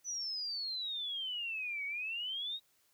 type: exponential two-way sweep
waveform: sine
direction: down then up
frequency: 6030 to 2222 to 3818 Hz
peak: -36 dBFS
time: 0.04-2.6 s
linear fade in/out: 50 ms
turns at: 1.85 s
effects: white hiss -72 dBFS RMS until 2.93 s